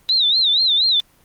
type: tone with vibrato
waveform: sine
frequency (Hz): 3842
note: B7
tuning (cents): -48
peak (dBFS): -13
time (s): 0.09-1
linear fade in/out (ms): 0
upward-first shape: sine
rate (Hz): 4.2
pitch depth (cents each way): 160
effects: pink hiss -55 dBFS RMS until 1.24 s + Opus 24 kbps